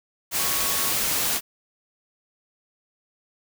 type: tone in noise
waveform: sine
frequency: 1108.7 Hz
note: C#6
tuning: in tune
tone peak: -35 dBFS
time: 0.36-0.95 s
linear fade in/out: 50 ms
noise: white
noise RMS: -24 dBFS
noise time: 0.31-1.41 s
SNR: -14 dB
effects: none